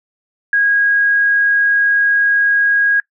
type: tone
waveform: sine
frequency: 1642 Hz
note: G#6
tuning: 20 cents flat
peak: -10 dBFS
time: 0.53-3 s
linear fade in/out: 2 ms
effects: noise-tail reverb RT60 0.1 s tail -22 dB re dry